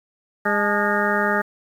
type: harmonic tone with a mistuned harmonic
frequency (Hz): 204.9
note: G#3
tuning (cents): -23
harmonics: 1 / 2 / 3 / 4 / 6 / 7 / 8 / 9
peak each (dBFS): -26 / -26 / -26 / -26 / -26 / -26 / -26 / -26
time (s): 0.45-1.42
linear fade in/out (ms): 10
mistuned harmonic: 4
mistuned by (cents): +81
effects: 8-bit